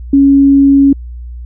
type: tone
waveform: sine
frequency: 277.2 Hz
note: C#4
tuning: in tune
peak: -3 dBFS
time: 0.13-0.93 s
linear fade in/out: 5 ms
effects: added 60 Hz sine -23 dBFS peak until 1.45 s